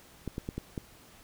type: clicks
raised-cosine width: 3 ms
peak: -21 dBFS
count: 5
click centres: 0.277 / 0.381 / 0.489 / 0.58 / 0.778 s
effects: pink hiss -56 dBFS RMS until 1.23 s